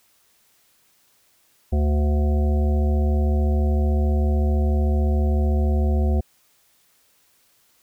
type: harmonic tone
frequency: 73.7 Hz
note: D2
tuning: 7 cents sharp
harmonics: 1 / 3 / 5 / 7 / 9 / 10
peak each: -17 / -27 / -31 / -34 / -36 / -37 dBFS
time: 1.72-6.21 s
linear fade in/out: 10 ms
effects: white hiss -61 dBFS RMS until 7.82 s